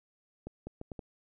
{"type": "accelerating click train", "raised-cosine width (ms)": 2, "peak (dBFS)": -27, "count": 5, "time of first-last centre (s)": [0.47, 0.992], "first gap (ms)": 200, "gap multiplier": 0.72, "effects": []}